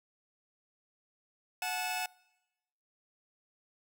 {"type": "tone cluster", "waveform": "sawtooth", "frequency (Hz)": [733, 864, 2609], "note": ["F#5", "A5", "E7"], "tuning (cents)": [-16, -32, -18], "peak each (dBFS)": [-32, -37, -34], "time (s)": [1.62, 2.06], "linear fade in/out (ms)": 2, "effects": ["noise-tail reverb RT60 1.0 s tail -25 dB re dry"]}